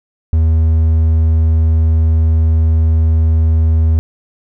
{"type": "tone", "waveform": "triangle", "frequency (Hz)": 80, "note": "D#2", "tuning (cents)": 49, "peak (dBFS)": -6, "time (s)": [0.33, 3.99], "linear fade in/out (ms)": 0, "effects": []}